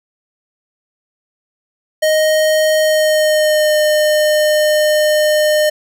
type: tone with pitch glide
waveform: square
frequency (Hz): 622.3 to 608.4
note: D#5 to D#5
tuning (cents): 0 to -39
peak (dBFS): -11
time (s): 2.02-5.7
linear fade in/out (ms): 10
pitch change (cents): -39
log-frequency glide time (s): 2.8-3.78
effects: none